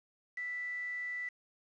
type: tone with quantisation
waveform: sine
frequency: 1975.5 Hz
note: B6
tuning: in tune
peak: -36 dBFS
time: 0.37-1.29 s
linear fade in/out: 5 ms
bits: 8
effects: low-pass 4000 Hz 12 dB/octave